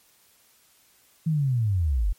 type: linear sweep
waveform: sine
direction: down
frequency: 164.9 to 40.24 Hz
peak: -20 dBFS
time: 1.26-2.13 s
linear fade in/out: 10 ms
effects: white hiss -60 dBFS RMS until 2.18 s + MP3 64 kbps